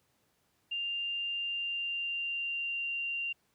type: tone with pitch glide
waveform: sine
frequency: 2794 to 2773 Hz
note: F7 to F7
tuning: 0 to -13 cents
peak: -32 dBFS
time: 0.71-3.33 s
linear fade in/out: 10 ms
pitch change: -13 cents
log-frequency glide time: 1.37-2.88 s
effects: pink hiss -73 dBFS RMS until 3.54 s + high-pass 80 Hz 12 dB/octave